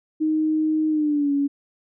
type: tone with pitch glide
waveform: sine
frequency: 311.5 to 282.4 Hz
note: D#4 to C#4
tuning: +2 to +32 cents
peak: -18 dBFS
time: 0.2-1.48 s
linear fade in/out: 20 ms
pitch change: -170 cents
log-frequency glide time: 0.89-1.32 s
effects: none